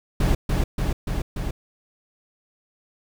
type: noise with echo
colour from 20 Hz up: brown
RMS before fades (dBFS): -19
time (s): 0.2-0.35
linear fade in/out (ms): 5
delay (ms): 290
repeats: 4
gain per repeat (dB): -2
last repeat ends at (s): 1.51
effects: none